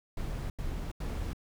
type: noise bursts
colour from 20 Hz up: brown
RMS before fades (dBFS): -35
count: 3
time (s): 0.17-1.332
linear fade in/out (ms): 2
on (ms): 330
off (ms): 86
effects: none